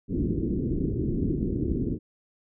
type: low-pass noise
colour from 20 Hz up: white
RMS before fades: -27 dBFS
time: 0.08-1.99 s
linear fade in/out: 50 ms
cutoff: 370 Hz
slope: 48 dB/octave
effects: none